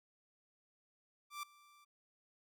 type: tone with ADSR envelope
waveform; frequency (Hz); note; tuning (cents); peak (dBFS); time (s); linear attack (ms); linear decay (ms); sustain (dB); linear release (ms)
sawtooth; 1174.7; D6; 0; -36; 1.3-1.85; 130; 4; -23; 14
effects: none